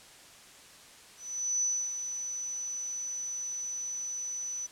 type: tone with ADSR envelope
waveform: sine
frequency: 5980 Hz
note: F#8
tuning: 17 cents sharp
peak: -25 dBFS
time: 1.17-4.67 s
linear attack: 450 ms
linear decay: 290 ms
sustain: -8 dB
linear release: 15 ms
effects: white hiss -53 dBFS RMS until 4.71 s + low-pass 9000 Hz 12 dB/octave